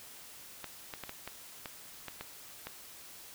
clicks, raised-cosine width 0.3 ms, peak -24 dBFS, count 9, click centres 0.643 / 0.938 / 1.037 / 1.094 / 1.276 / 1.658 / 2.083 / 2.21 / 2.67 s, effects white hiss -51 dBFS RMS until 3.34 s

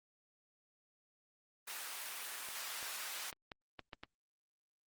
pink high-pass noise, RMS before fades -44 dBFS, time 1.67-3.31 s, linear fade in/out 10 ms, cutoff 1200 Hz, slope 12 dB/octave
clicks, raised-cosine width 0.3 ms, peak -30 dBFS, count 7, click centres 2.487 / 2.828 / 3.328 / 3.518 / 3.793 / 3.932 / 4.035 s
effects Opus 24 kbps

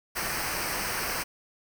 pink noise with comb filter, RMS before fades -31 dBFS, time 0.15-1.24 s, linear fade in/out 20 ms, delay 0.28 ms, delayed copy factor -0.7, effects none

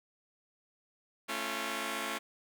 5% pulse chord, A augmented, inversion none, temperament just, 220 / 275 / 343.8 Hz, A3 / C#4 / E#4, 0 / -14 / -27 cents, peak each -28 dBFS, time 1.28-2.19 s, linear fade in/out 20 ms, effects none

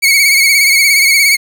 sawtooth tone with vibrato, 2217 Hz, C#7, in tune, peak -3 dBFS, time 0.02-1.37 s, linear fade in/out 20 ms, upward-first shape sine, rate 17 Hz, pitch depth 58 cents each way, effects 7-bit

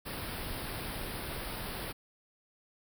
pink band-stop noise, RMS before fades -39 dBFS, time 0.05-1.93 s, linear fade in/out 20 ms, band 5200 to 8900 Hz, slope 96 dB/octave, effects none

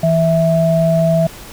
sine tone pair together, 163.87 / 656 Hz, E3 / E5, -10 / -9 cents, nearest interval 2 octaves, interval 2401 cents, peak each -13 dBFS, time 0.03-1.27 s, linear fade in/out 5 ms, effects pink hiss -35 dBFS RMS until 1.52 s

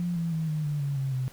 sine tone with pitch steps, 174.61 / 167.3 / 160.3 / 153.6 / 147.17 / 141.01 / 135.11 / 129.46 Hz, F3 / E3 / E3 / D#3 / D3 / C#3 / C#3 / C3, 0 / +26 / -48 / -22 / +4 / +30 / -44 / -18 cents, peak -26 dBFS, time 0-1.28 s, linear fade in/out 0 ms, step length 160 ms, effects pink hiss -52 dBFS RMS until 1.32 s

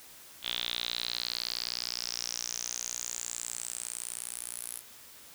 sawtooth tone with band-pass filter sweep, 59.6 Hz, A#1, 39 cents sharp, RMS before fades -37 dBFS, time 0.42-4.82 s, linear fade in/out 50 ms, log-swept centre 3400 to 11000 Hz, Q 7.5, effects white hiss -52 dBFS RMS until 5.34 s

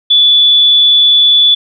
sine tone, 3455 Hz, A7, 32 cents flat, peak -4 dBFS, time 0.1-1.55 s, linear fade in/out 10 ms, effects none

